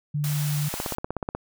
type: tone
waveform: sine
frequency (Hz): 147.6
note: D3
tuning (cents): +9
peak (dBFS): -23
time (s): 0.14-0.69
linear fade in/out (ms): 10
type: high-pass noise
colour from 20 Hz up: white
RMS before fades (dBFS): -34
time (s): 0.24-0.95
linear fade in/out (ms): 0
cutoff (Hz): 570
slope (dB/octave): 96
type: click train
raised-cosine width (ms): 1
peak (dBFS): -14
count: 11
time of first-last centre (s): 0.74-1.35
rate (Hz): 16.4
effects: none